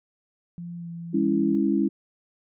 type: tone with pitch glide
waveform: sine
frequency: 172.5 to 169.05 Hz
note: F3 to E3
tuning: -21 to +44 cents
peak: -33 dBFS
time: 0.58-1.55 s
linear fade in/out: 0 ms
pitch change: -35 cents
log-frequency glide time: 0.76-0.89 s
type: chord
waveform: sine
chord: C# minor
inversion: second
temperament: equal with one note detuned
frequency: 204.8 / 277.2 / 329.6 Hz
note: G#3 / C#4 / E4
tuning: -24 / 0 / 0 cents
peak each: -24 dBFS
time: 1.13-1.89 s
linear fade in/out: 20 ms
effects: none